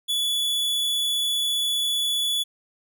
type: tone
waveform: 45% pulse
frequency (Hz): 3427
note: A7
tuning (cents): -46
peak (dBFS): -22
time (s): 0.08-2.44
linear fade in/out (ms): 20
effects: none